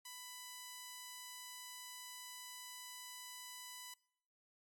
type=tone; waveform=5% pulse; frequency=995 Hz; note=B5; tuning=13 cents sharp; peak=-37 dBFS; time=0.05-3.94 s; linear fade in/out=5 ms; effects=noise-tail reverb RT60 0.7 s tail -24 dB re dry + MP3 96 kbps